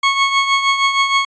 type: tone with tremolo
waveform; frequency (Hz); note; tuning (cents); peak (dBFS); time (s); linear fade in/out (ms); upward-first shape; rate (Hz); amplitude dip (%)
20% pulse; 1100; C#6; -14; -5; 0.03-1.25; 5; triangle; 6.4; 65
effects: resampled to 16000 Hz